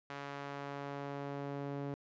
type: tone with band-pass filter sweep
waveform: sawtooth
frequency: 141.2 Hz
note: C#3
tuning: 32 cents sharp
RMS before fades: -42 dBFS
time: 0.1-1.94 s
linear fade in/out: 0 ms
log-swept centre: 1400 to 370 Hz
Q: 0.72
effects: resampled to 16000 Hz